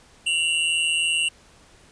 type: tone pair together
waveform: square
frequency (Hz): 2747 / 2910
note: F7 / F#7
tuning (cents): -29 / -29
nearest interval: minor second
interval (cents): 100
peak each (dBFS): -23 / -24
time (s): 0.26-1.29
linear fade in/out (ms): 10
effects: pink hiss -53 dBFS RMS until 1.91 s + resampled to 22050 Hz